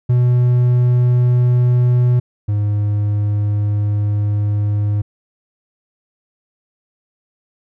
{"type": "tone pair in turn", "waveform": "triangle", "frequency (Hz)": [123.2, 103.6], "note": ["B2", "G#2"], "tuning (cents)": [-4, -4], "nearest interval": "minor third", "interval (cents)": 300, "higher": "first", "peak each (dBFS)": [-8, -12], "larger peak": "first", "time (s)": [[0.09, 2.2], [2.48, 5.02]], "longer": "second", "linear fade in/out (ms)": 10, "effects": []}